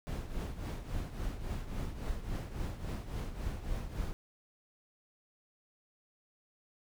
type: noise with tremolo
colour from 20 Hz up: brown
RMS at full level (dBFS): -35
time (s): 0.07-4.13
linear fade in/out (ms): 0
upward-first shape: triangle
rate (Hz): 3.6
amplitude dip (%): 70
effects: none